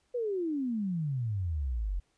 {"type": "exponential sweep", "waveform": "sine", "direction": "down", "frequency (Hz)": [504, 43], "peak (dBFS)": -29, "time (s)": [0.14, 2], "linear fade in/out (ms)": 10, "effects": ["pink hiss -73 dBFS RMS until 2.17 s", "resampled to 22050 Hz"]}